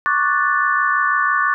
sine chord, D major seventh, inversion third, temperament equal, 1108.7 / 1174.7 / 1480 / 1760 Hz, C#6 / D6 / F#6 / A6, 0 / 0 / 0 / 0 cents, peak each -20 dBFS, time 0.06-1.54 s, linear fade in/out 0 ms, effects none

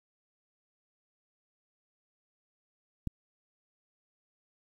click, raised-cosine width 5 ms, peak -20 dBFS, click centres 3.073 s, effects 9-bit

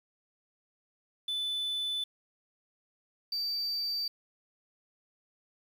sine tone pair in turn, 3500 / 4642 Hz, A7 / D8, -10 / -21 cents, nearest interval perfect fourth, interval 489 cents, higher second, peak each -28 dBFS, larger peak neither, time 1.28-2.04 / 3.32-4.08 s, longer neither, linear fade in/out 5 ms, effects tanh soft clip ceiling -29 dBFS + 9-bit

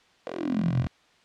10% pulse tone with high-pass filter sweep, 43.65 Hz, F1, in tune, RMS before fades -27 dBFS, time 0.27-0.87 s, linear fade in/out 0 ms, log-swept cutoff 490 to 97 Hz, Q 8.5, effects white hiss -60 dBFS RMS until 1.24 s + low-pass 4000 Hz 12 dB/octave

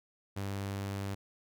sawtooth tone, 98.9 Hz, G2, 16 cents sharp, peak -31 dBFS, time 0.36-1.15 s, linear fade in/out 10 ms, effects none

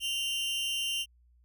40% pulse tone pair together, 2795 / 3082 Hz, F7 / G7, +1 / -30 cents, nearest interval major second, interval 169 cents, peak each -31 / -33 dBFS, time 0-1.06 s, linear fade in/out 50 ms, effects added 60 Hz sine -60 dBFS peak until 1.44 s

